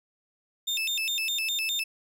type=tone with vibrato; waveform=35% pulse; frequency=3085 Hz; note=G7; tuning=28 cents flat; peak=-25 dBFS; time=0.67-1.84 s; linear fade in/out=10 ms; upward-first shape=square; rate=4.9 Hz; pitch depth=280 cents each way; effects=none